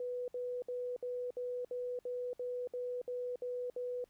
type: tone bursts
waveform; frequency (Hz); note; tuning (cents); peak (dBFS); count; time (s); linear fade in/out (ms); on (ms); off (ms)
sine; 493.9; B4; 0; -36; 12; 0-4.042; 2; 280; 62
effects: pink hiss -74 dBFS RMS until 4.09 s